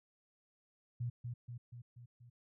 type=tone with echo; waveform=sine; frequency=120.5 Hz; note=B2; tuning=42 cents flat; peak=-35 dBFS; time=1-1.1 s; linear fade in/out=10 ms; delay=240 ms; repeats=5; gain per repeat=-4 dB; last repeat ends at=2.3 s; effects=none